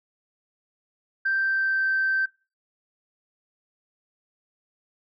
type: tone with pitch glide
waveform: sine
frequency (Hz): 1568 to 1555.4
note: G6 to G6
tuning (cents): 0 to -14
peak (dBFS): -20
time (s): 1.25-2.26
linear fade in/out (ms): 10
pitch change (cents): -14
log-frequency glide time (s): 1.36-1.87
effects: noise-tail reverb RT60 0.3 s tail -22 dB re dry + tanh soft clip ceiling -16 dBFS